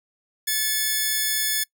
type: tone pair together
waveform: 5% pulse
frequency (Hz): 1732 / 2184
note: A6 / C#7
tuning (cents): -28 / -26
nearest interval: major third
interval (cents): 402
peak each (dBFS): -11 / -20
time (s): 0.47-1.64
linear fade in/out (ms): 10
effects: noise-tail reverb RT60 0.1 s tail -23 dB re dry